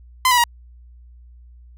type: tone with pitch steps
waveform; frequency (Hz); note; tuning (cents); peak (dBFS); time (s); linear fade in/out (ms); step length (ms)
sawtooth; 1025 / 980 / 951; C6 / B5 / A#5; -36 / -14 / +34; -9; 0.25-0.439; 2; 63
effects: added 60 Hz sine -42 dBFS peak until 1.77 s